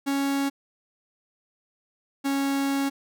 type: tone pair in turn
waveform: 45% pulse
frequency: 277.2 / 276 Hz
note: C#4 / C#4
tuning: 0 / -7 cents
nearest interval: unison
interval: 7 cents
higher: first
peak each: -23 dBFS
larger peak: neither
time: 0.06-0.5 / 2.24-2.9 s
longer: second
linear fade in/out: 20 ms
effects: none